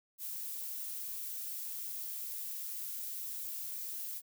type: noise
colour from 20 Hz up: violet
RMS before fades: -41 dBFS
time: 0.18-4.22 s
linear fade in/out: 50 ms
effects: none